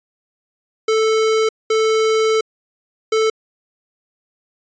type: tone bursts at uneven times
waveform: square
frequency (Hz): 440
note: A4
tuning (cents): 0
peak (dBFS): -14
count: 3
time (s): 0.88-1.49 / 1.7-2.41 / 3.12-3.3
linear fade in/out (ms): 5
effects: resampled to 16000 Hz